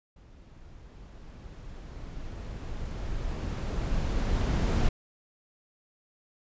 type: noise with level ramp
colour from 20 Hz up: brown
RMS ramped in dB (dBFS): -52 to -23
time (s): 0.16-4.89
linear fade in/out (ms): 5
effects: resampled to 16000 Hz